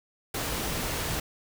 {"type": "noise", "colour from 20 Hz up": "pink", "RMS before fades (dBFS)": -31, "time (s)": [0.34, 1.2], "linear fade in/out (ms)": 5, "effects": []}